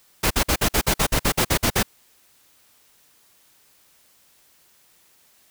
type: noise bursts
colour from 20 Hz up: pink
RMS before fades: -19 dBFS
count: 13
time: 0.23-1.83 s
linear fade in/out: 10 ms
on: 76 ms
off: 51 ms
effects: white hiss -58 dBFS RMS until 5.5 s